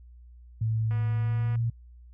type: tone with pitch glide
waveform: sine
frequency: 111.2 to 116.06 Hz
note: A2 to A#2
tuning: +19 to -7 cents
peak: -24 dBFS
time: 0.61-1.7 s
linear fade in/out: 5 ms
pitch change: +74 cents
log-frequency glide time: 1.09-1.54 s
type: click train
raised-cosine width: 0.5 ms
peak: -32 dBFS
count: 158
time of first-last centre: 0.91-1.556 s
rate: 243 Hz
effects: noise-tail reverb RT60 0.1 s tail -26 dB re dry + added 60 Hz sine -47 dBFS peak until 2.13 s